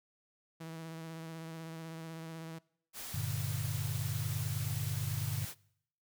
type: tone with vibrato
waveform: sawtooth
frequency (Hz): 162.6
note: E3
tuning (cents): -23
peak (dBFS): -39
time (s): 0.6-2.59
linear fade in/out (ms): 10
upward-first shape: sine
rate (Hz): 16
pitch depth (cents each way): 23
type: noise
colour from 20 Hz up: white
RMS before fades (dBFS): -44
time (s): 2.93-5.55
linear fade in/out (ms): 50
type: chord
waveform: sine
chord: G minor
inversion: none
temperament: just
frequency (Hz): 98 / 117.6 / 147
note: G2 / Bb2 / D3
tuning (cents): 0 / +16 / +2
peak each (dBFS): -38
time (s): 3.14-5.45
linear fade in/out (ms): 5
effects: noise-tail reverb RT60 0.7 s tail -23 dB re dry